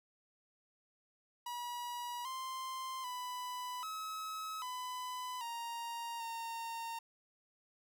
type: tone with pitch steps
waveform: 45% pulse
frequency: 967 / 1046 / 994 / 1284 / 1002 / 934 / 919 Hz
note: B5 / C6 / B5 / E6 / B5 / A#5 / A#5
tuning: -37 / -1 / +11 / -46 / +25 / +3 / -25 cents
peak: -40 dBFS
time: 1.46-6.99 s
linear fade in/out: 5 ms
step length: 790 ms
effects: none